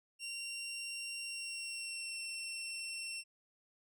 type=tone with pitch glide; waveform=20% pulse; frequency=2758 to 2711 Hz; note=F7 to E7; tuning=-22 to +48 cents; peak=-35 dBFS; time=0.19-3.24 s; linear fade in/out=50 ms; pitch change=-30 cents; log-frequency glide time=1.21-2.18 s; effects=none